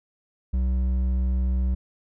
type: tone with hard clipping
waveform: sine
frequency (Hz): 63.3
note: B1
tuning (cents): +43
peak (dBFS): -22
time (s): 0.53-1.75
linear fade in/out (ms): 10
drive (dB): 6
effects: none